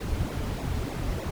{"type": "noise with flanger", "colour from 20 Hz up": "brown", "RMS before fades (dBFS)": -30, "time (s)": [0, 1.31], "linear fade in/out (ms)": 10, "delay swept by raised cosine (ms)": [0.64, 6.24], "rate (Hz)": 3.3, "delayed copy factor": -0.85, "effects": []}